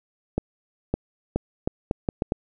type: accelerating click train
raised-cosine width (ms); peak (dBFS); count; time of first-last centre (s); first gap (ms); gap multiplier
2; -9; 8; 0.38-2.321; 560; 0.75
effects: none